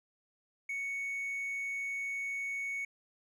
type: tone with hard clipping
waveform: sine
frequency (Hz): 2222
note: C#7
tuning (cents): +4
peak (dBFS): -35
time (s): 0.69-2.85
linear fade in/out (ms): 5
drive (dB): 2
effects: none